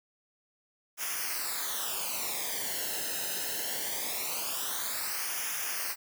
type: noise with flanger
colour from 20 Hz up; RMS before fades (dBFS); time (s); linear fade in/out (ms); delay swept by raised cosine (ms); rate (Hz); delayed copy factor
white; -34; 0.97-5.96; 50; 0.24 to 0.88; 0.22; -0.8
effects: none

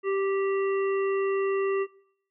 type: harmonic tone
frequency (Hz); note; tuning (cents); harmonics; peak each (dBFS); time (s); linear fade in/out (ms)
390.9; G4; -5; 1 / 3 / 5 / 7; -24 / -34 / -38 / -41; 0.03-1.87; 50
effects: noise-tail reverb RT60 0.7 s tail -21 dB re dry

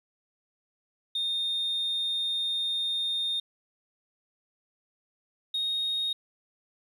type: tone pair in turn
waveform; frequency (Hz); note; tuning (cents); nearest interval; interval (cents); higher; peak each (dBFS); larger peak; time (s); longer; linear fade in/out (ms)
sine; 3660 / 3726; A#7 / A#7; -32 / -2; unison; 30; second; -25; neither; 1.15-3.4 / 5.54-6.13; first; 5
effects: tanh soft clip ceiling -24 dBFS + 10-bit

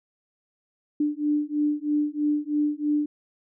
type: beating tone pair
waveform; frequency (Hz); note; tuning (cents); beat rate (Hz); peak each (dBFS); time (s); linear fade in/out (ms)
sine; 295.2 / 298.3; D4 / D4; +9 / +27; 3.1; -25; 1-3.06; 5
effects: none

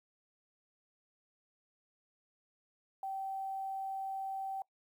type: tone with quantisation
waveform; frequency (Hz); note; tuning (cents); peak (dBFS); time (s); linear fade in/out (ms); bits
sine; 774; G5; -22; -36; 3.03-4.62; 2; 11
effects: noise-tail reverb RT60 0.1 s tail -22 dB re dry

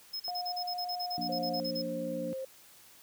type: tone bursts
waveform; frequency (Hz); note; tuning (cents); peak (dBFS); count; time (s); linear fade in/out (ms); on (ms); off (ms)
square; 5160; E8; -38; -35; 16; 0.13-1.821; 10; 71; 37
type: tone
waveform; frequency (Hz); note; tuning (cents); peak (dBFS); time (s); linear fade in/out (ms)
sine; 717; F5; +45; -35; 0.28-1.6; 0
type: chord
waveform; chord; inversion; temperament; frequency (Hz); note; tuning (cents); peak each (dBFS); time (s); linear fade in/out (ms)
sine; Bb major; second; equal; 174.61 / 233.1 / 293.7; F3 / Bb3 / D4; 0 / 0 / 0; -41 / -40 / -40; 1.18-2.33; 0
type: tone with pitch glide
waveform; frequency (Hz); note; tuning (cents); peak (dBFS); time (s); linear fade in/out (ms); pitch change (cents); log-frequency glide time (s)
sine; 532 to 528; C5 to C5; +29 to +16; -35; 1.29-2.45; 5; -13; 2.04-2.3
effects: white hiss -57 dBFS RMS until 3.02 s + high-pass 60 Hz 12 dB/octave

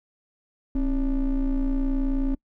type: ring-modulated tone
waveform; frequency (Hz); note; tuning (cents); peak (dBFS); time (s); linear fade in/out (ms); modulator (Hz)
triangle; 149.6; D3; +32; -16; 0.75-2.35; 5; 120
effects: noise-tail reverb RT60 0.1 s tail -24 dB re dry

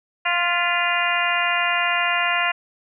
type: harmonic tone with a mistuned harmonic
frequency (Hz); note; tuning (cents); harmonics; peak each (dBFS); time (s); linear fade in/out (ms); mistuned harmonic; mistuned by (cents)
349.2; F4; 0; 2 / 3 / 4 / 5 / 6 / 7 / 8; -26 / -26 / -26 / -26 / -26 / -26 / -26; 0.25-2.52; 10; 6; -52
effects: none

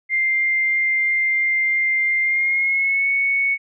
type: tone with pitch glide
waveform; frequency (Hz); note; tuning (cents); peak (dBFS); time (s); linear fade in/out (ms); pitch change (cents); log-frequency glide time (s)
sine; 2099 to 2217; C7 to C#7; +5 to 0; -16; 0.09-3.58; 50; +95; 2.21-3.09
effects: none

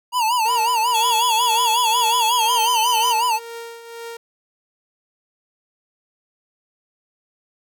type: tone with vibrato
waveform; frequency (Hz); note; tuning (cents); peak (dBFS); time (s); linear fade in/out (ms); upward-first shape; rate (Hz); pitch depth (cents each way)
square; 932.3; A#5; 0; -17; 0.12-3.4; 50; sine; 5.5; 130
type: tone with tremolo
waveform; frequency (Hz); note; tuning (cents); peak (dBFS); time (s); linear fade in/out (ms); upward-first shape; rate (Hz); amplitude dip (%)
sawtooth; 464.1; A#4; -8; -26; 0.45-4.17; 5; triangle; 2; 65
type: tone with pitch glide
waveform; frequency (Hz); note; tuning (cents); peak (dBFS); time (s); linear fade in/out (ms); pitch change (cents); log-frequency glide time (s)
sawtooth; 3357 to 3043; G#7 to F#7; +18 to +48; -19; 0.94-3.13; 10; -170; 2.25-2.77
effects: none

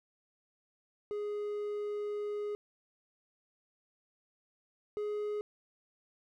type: tone pair in turn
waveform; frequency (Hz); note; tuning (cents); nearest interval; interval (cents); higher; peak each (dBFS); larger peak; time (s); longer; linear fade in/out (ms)
triangle; 415.3 / 418.2; G#4 / G#4; 0 / +12; unison; 12; second; -32 / -31; second; 1.11-2.55 / 4.97-5.41; first; 0
effects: none

